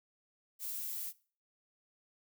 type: noise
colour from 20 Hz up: violet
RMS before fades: -40 dBFS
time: 0.59-1.13 s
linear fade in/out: 50 ms
effects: noise-tail reverb RT60 0.4 s tail -20 dB re dry